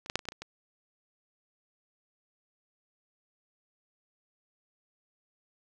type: clicks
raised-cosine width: 0.2 ms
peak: -28 / -15 / -9 / -27 / -29 / -15 / -28 / -23 dBFS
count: 8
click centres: 0.061 / 0.099 / 0.156 / 0.192 / 0.254 / 0.287 / 0.321 / 0.42 s
effects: none